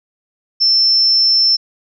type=tone; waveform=sine; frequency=5340 Hz; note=E8; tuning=22 cents sharp; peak=-9 dBFS; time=0.6-1.57 s; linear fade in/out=20 ms; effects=none